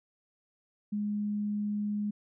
sine tone, 207.7 Hz, G#3, in tune, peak -29 dBFS, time 0.92-2.11 s, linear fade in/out 10 ms, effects none

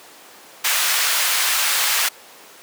pink high-pass noise, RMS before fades -19 dBFS, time 0.64-2.09 s, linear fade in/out 10 ms, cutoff 1400 Hz, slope 12 dB/octave, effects pink hiss -43 dBFS RMS until 2.62 s + high-pass 400 Hz 12 dB/octave

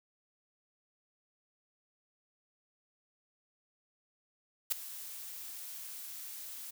blue noise with ADSR envelope, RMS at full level -27 dBFS, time 4.7-6.71 s, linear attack 21 ms, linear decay 5 ms, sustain -18 dB, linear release 11 ms, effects none

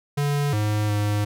square tone with pitch steps, 144.1 / 105.6 / 104 Hz, D3 / G#2 / G#2, -33 / +29 / +3 cents, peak -21 dBFS, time 0.17-1.25 s, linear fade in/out 10 ms, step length 360 ms, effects none

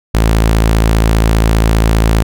sawtooth tone, 55 Hz, A1, in tune, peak -4 dBFS, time 0.14-2.23 s, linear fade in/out 10 ms, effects none

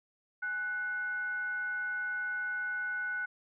sine tone with frequency modulation, 1485 Hz, F#6, 6 cents sharp, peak -32 dBFS, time 0.42-3.26 s, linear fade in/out 10 ms, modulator 656 Hz, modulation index 0.26, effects none

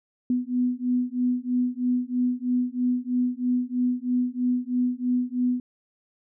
sine beating tone pair, 246.9 / 250 Hz, B3 / B3, 0 / +21 cents, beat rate 3.1 Hz, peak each -25 dBFS, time 0.3-5.6 s, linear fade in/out 2 ms, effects none

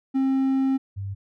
triangle / sine tone pair in turn, 266.9 / 98.51 Hz, C4 / G2, +35 / +9 cents, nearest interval octave + perfect fourth, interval 1726 cents, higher first, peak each -17 / -28 dBFS, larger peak first, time 0.14-0.78 / 0.96-1.15 s, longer first, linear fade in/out 20 ms, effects none

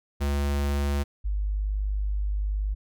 square / sine tone pair in turn, 71 / 50.52 Hz, C#2 / G#1, +42 / -47 cents, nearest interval tritone, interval 589 cents, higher first, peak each -24 dBFS, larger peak neither, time 0.2-1.04 / 1.24-2.75 s, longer second, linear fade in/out 20 ms, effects none

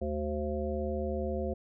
harmonic tone with a mistuned harmonic, 75.2 Hz, D2, 42 cents sharp, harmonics 1 / 3 / 5 / 7 / 9, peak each -35 / -37 / -37 / -36 / -40 dBFS, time 0.01-1.54 s, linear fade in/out 10 ms, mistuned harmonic 3, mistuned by -64 cents, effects none

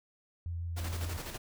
sine tone with vibrato, 85.1 Hz, F2, 44 cents flat, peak -34 dBFS, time 0.46-1.17 s, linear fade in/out 0 ms, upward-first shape sine, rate 6.7 Hz, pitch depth 14 cents each way
pink noise with tremolo, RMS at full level -40 dBFS, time 0.76-1.38 s, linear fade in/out 20 ms, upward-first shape square, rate 12 Hz, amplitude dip 45%
effects none

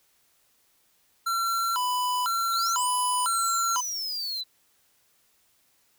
square tone with vibrato, 1163 Hz, D6, 17 cents flat, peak -25 dBFS, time 1.26-3.81 s, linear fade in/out 10 ms, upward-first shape square, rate 1 Hz, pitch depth 270 cents each way
violet noise, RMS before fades -43 dBFS, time 1.46-4.41 s, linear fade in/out 5 ms
sine exponential two-way sweep, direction up then down, 3703 to 11175 to 3946 Hz, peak -29 dBFS, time 2.52-4.44 s, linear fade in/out 20 ms, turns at 2.95 s
effects white hiss -66 dBFS RMS until 5.98 s

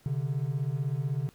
triangle beating tone pair, 130.81 / 146.81 Hz, C3 / D3, 0 / 0 cents, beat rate 16 Hz, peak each -28 dBFS, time 0.06-1.29 s, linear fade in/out 0 ms, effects tanh soft clip ceiling -19 dBFS + pink hiss -61 dBFS RMS until 1.34 s

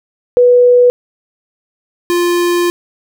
sine / square tone pair in turn, 490.9 / 349.2 Hz, B4 / F4, -10 / 0 cents, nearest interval tritone, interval 590 cents, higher first, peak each -4 / -11 dBFS, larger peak first, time 0.37-0.9 / 2.1-2.7 s, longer second, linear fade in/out 0 ms, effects none

